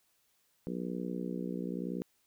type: harmonic tone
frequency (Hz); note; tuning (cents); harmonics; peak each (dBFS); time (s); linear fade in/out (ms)
60.8; B1; -26; 3 / 4 / 5 / 6 / 7 / 8; -38 / -40 / -42 / -44 / -45 / -46; 0.67-2.02; 0
effects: white hiss -73 dBFS RMS until 2.26 s

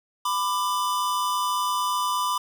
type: tone pair together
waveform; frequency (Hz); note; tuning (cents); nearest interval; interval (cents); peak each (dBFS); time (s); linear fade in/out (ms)
square; 997 / 1185.6; B5 / D6; +16 / +16; minor third; 300; -26 / -27; 0.25-2.38; 5
effects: none

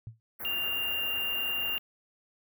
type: tone with exponential decay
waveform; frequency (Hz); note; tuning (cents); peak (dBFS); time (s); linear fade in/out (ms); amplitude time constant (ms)
sine; 112.1; A2; +33; -34; 0.07-0.2; 0; 28
type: band-stop noise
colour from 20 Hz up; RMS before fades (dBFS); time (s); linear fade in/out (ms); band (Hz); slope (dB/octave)
white; -38; 0.39-1.79; 20; 2000 to 12000; 48
type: tone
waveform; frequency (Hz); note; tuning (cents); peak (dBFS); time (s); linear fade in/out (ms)
sine; 2794; F7; 0; -29; 0.45-1.78; 0
effects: none

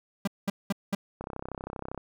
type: tone bursts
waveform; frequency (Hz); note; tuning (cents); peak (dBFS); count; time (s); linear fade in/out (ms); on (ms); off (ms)
45% pulse; 198.5; G3; +22; -25; 4; 0.25-0.95; 5; 25; 200
type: click train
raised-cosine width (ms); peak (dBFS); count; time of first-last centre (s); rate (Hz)
1; -22; 26; 1.21-1.977; 32.6
effects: none

